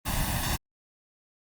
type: noise with comb filter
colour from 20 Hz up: pink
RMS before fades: -28 dBFS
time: 0.05-0.57 s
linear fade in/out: 20 ms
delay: 1.1 ms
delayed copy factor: +1
effects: Opus 32 kbps